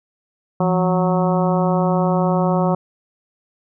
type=harmonic tone with a mistuned harmonic; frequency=184.1 Hz; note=F#3; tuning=8 cents flat; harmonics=1 / 2 / 3 / 4 / 5 / 6 / 7; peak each=-17 / -24 / -22 / -24 / -26 / -28 / -31 dBFS; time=0.6-2.75 s; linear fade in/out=5 ms; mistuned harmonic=1; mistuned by=-120 cents; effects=none